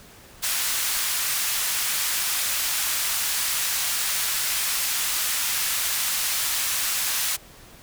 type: band-pass noise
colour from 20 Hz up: white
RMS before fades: -25 dBFS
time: 0.42-7.37 s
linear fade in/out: 20 ms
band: 1100 to 15000 Hz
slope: 12 dB/octave
effects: pink hiss -48 dBFS RMS until 7.82 s